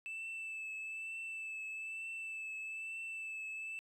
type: tone with vibrato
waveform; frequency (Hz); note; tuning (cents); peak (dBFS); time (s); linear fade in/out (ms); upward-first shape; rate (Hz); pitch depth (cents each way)
sine; 2637; E7; 0; -38; 0.06-3.79; 0; triangle; 1.1; 26
effects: tanh soft clip ceiling -40 dBFS + 13-bit